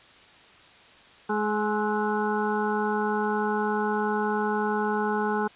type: harmonic tone with a mistuned harmonic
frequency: 210.8 Hz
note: G#3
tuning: 26 cents sharp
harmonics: 1 / 2 / 4 / 5 / 6 / 7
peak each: -29 / -28 / -29 / -34 / -37 / -33 dBFS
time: 1.29-5.48 s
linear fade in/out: 10 ms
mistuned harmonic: 6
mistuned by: +57 cents
effects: white hiss -52 dBFS RMS until 5.55 s + resampled to 8000 Hz